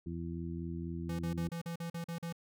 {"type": "harmonic tone", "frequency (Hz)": 84.1, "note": "E2", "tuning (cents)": 35, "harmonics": [1, 2, 3, 4], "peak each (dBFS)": [-42, -40, -45, -44], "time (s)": [0.06, 1.49], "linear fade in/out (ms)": 5}
{"type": "tone bursts", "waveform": "square", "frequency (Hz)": 168.5, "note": "E3", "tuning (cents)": 38, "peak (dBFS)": -38, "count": 9, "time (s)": [1.09, 2.326], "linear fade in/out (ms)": 5, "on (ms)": 100, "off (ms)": 42}
{"effects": []}